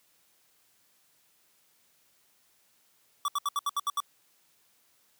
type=tone bursts; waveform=square; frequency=1151 Hz; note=D6; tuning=35 cents flat; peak=-27 dBFS; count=8; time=3.25-4.003 s; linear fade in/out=2 ms; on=32 ms; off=71 ms; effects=white hiss -67 dBFS RMS until 5.19 s + high-pass 80 Hz 12 dB/octave